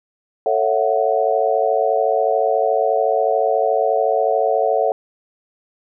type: chord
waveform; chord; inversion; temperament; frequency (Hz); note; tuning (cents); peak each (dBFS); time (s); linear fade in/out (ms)
sine; F# minor seventh; first; just; 444 / 555 / 666 / 740; A4 / C#5 / E5 / F#5; +16 / +2 / +18 / 0; -20; 0.46-4.92; 2
effects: none